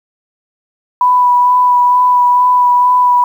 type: tone with vibrato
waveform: sine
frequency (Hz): 987.8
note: B5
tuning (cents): 0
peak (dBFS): -6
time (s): 1.01-3.24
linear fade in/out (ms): 2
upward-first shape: sine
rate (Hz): 2.2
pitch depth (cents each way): 14
effects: 7-bit